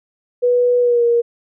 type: tone with pitch glide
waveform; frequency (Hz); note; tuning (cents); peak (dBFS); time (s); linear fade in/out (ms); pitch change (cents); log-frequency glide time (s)
sine; 489.9 to 471.6; B4 to A#4; -14 to +20; -11; 0.42-1.22; 20; -66; 0.8-1.04
effects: none